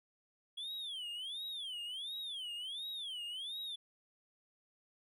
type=tone with vibrato; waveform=triangle; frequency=3291 Hz; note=G#7; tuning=16 cents flat; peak=-39 dBFS; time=0.57-3.76 s; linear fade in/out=10 ms; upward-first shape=sine; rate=1.4 Hz; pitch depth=260 cents each way; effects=none